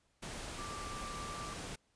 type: tone in noise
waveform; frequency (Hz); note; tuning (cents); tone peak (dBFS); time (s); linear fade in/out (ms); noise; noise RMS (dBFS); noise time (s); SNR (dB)
sine; 1174.7; D6; 0; -44; 0.58-1.54; 10; pink; -44; 0.22-1.76; -3
effects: pink hiss -75 dBFS RMS until 1.95 s + resampled to 22050 Hz